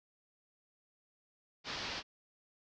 white low-pass noise, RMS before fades -41 dBFS, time 1.64-2.03 s, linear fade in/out 50 ms, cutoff 5300 Hz, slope 48 dB/octave, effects none

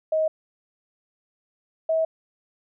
sine tone pair in turn, 630 / 644.4 Hz, D#5 / E5, +21 / -39 cents, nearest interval unison, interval 40 cents, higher second, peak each -19 dBFS, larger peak neither, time 0.12-0.28 / 1.89-2.05 s, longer neither, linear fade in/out 5 ms, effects none

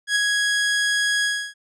sawtooth tone with ADSR envelope, 1661.2 Hz, G#6, in tune, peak -12 dBFS, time 0.07-1.54 s, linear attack 90 ms, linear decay 5 ms, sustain -3 dB, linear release 300 ms, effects resampled to 22050 Hz

